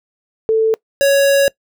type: tone pair in turn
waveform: sine / square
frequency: 443 / 556.4 Hz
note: A4 / C#5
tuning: +12 / +6 cents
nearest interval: major third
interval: 394 cents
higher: second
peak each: -10 dBFS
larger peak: neither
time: 0.49-0.74 / 1.01-1.48 s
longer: second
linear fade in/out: 0 ms
effects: noise-tail reverb RT60 0.1 s tail -23 dB re dry